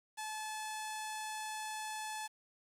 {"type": "tone with low-pass filter", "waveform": "sawtooth", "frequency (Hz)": 864, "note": "A5", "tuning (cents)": -32, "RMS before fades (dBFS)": -42, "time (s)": [0.17, 2.28], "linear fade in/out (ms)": 20, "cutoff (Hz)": 9400, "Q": 2.3, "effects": ["10-bit"]}